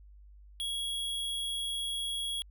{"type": "tone", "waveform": "square", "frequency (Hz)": 3322, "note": "G#7", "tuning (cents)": 0, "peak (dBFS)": -33, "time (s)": [0.6, 2.42], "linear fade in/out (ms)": 0, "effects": ["added 50 Hz sine -51 dBFS peak until 2.5 s"]}